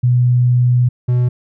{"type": "tone pair in turn", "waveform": ["sine", "triangle"], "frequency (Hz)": [123.47, 123.47], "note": ["B2", "B2"], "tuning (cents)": [0, 0], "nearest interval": "unison", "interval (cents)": 0, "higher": "neither", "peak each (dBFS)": -9, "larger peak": "neither", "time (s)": [[0.03, 0.89], [1.08, 1.29]], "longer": "first", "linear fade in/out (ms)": 10, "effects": []}